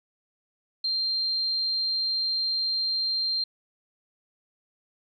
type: tone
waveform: sine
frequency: 4173 Hz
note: C8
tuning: 5 cents flat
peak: -24 dBFS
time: 0.84-3.44 s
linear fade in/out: 5 ms
effects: none